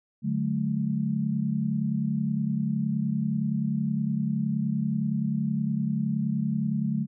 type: chord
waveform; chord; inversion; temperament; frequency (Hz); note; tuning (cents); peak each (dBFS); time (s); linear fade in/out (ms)
sine; D major; none; equal with one note detuned; 146.83 / 185 / 215.6; D3 / F#3 / A3; 0 / 0 / -35; -29 / -30 / -27; 0.22-7.07; 50
effects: none